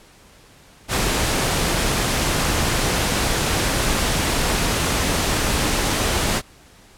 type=noise; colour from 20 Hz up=pink; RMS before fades=-20 dBFS; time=0.88-6.42 s; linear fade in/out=50 ms; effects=pink hiss -49 dBFS RMS until 6.97 s + low-pass 11000 Hz 12 dB/octave